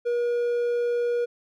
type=tone; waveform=triangle; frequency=479 Hz; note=A#4; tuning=47 cents sharp; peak=-20 dBFS; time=0.05-1.26 s; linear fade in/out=20 ms; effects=none